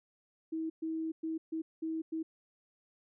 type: tone bursts at uneven times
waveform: sine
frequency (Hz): 321.4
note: E4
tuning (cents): -44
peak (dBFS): -33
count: 6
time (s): 0.52-0.7 / 0.82-1.12 / 1.23-1.38 / 1.52-1.62 / 1.82-2.02 / 2.12-2.23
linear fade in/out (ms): 10
effects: none